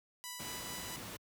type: tone with tremolo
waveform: 5% pulse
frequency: 987.8 Hz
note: B5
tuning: in tune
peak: -30 dBFS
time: 0.24-0.96 s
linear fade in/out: 0 ms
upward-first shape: sine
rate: 4.5 Hz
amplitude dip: 25%
type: noise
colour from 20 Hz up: pink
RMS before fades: -45 dBFS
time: 0.39-1.17 s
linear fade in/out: 10 ms
effects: high-pass 80 Hz 12 dB/octave